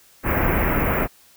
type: band-stop noise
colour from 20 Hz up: pink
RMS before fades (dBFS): -20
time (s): 0.23-1.08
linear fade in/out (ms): 50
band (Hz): 2400 to 14000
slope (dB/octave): 48
effects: white hiss -53 dBFS RMS until 1.36 s